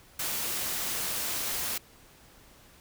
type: noise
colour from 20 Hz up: white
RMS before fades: -32 dBFS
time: 0.19-1.78 s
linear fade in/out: 5 ms
effects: pink hiss -56 dBFS RMS until 2.8 s